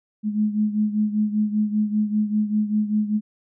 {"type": "beating tone pair", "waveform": "sine", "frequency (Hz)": [210.7, 215.8], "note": ["G#3", "A3"], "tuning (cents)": [25, -33], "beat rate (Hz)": 5.1, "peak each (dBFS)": [-20, -25], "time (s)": [0.23, 3.21], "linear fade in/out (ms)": 50, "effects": []}